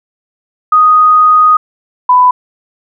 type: tone pair in turn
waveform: sine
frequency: 1244.5 / 997.2 Hz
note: D#6 / B5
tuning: 0 / +16 cents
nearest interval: major third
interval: 384 cents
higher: first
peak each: -3 dBFS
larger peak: neither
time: 0.72-1.57 / 2.09-2.31 s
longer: first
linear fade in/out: 5 ms
effects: none